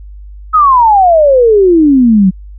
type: exponential sweep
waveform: sine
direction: down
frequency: 1300 to 180.9 Hz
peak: -3 dBFS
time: 0.53-2.31 s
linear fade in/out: 20 ms
effects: added 50 Hz sine -27 dBFS peak until 2.58 s